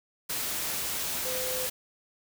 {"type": "tone in noise", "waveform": "sine", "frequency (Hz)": 511, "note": "C5", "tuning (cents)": -41, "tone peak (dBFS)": -34, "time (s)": [1.25, 1.67], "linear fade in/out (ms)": 10, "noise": "white", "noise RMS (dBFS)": -32, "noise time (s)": [0.29, 1.7], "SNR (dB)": -5, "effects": []}